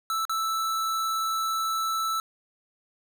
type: tone with dropouts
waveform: square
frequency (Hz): 1318.5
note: E6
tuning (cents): 0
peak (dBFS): -26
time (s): 0.1-2.2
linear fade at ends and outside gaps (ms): 1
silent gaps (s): 0.252-0.295
effects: none